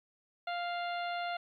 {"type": "harmonic tone", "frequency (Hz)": 698.5, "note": "F5", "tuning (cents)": 0, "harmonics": [1, 2, 3, 4, 5, 6], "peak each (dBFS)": [-35, -41, -45, -47, -49, -51], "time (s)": [0.47, 1.37], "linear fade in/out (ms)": 5, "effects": ["12-bit"]}